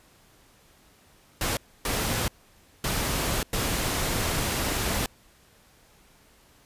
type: noise bursts at uneven times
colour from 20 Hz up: pink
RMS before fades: -27 dBFS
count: 4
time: 1.41-1.57 / 1.85-2.28 / 2.84-3.43 / 3.53-5.06 s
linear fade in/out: 2 ms
effects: pink hiss -58 dBFS RMS until 6.65 s + resampled to 32000 Hz